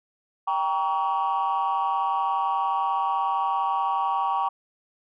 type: chord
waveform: sine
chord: G diminished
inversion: none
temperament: just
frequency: 784 / 940.8 / 1128.9 Hz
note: G5 / Bb5 / Db6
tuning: 0 / +16 / +31 cents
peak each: -25 dBFS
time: 0.47-4.49 s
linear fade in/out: 10 ms
effects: tanh soft clip ceiling -17 dBFS